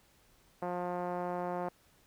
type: tone with low-pass filter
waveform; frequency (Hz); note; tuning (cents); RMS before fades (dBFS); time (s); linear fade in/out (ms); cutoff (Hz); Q
5% pulse; 177.7; F3; +30; -36; 0.62-1.69; 5; 750; 1.4
effects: pink hiss -66 dBFS RMS until 2.06 s